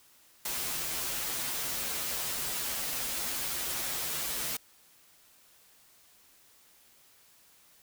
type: noise with comb filter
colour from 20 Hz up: white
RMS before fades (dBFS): -34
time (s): 0.45-4.57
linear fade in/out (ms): 5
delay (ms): 10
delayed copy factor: -0.9
effects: white hiss -61 dBFS RMS until 7.82 s